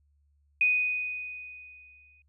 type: tone with exponential decay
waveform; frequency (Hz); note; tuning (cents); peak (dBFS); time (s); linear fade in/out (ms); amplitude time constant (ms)
sine; 2489; D#7; 0; -19; 0.61-2.22; 2; 350
effects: added 72 Hz sine -64 dBFS peak until 2.28 s